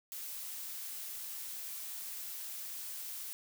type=noise; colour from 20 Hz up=blue; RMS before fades=-43 dBFS; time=0.12-3.33 s; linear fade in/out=0 ms; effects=none